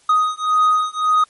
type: beating tone pair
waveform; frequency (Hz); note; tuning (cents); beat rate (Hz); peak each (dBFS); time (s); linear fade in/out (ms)
triangle; 1248 / 1249.8; D#6 / D#6; +5 / +7; 1.8; -15; 0.09-1.24; 5
effects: white hiss -54 dBFS RMS until 1.29 s + MP3 48 kbps